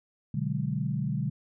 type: chord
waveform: sine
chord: G# half-diminished seventh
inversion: first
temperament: equal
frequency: 123.47 / 146.83 / 185 / 207.7 Hz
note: B2 / D3 / F#3 / G#3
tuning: 0 / 0 / 0 / 0 cents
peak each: -33 / -30 / -34 / -35 dBFS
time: 0.34-1.3 s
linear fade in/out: 5 ms
effects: none